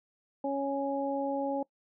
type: harmonic tone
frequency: 277.2 Hz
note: C#4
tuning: in tune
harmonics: 1 / 2 / 3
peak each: -33 / -32 / -35 dBFS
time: 0.44-1.63 s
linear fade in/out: 5 ms
effects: noise-tail reverb RT60 0.1 s tail -22 dB re dry